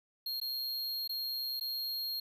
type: tone with dropouts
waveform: square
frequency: 4243 Hz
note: C8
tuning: 23 cents sharp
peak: -35 dBFS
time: 0.26-2.2 s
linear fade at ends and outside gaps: 5 ms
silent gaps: 0.401-0.414 / 1.077-1.093 / 1.598-1.609 s
effects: none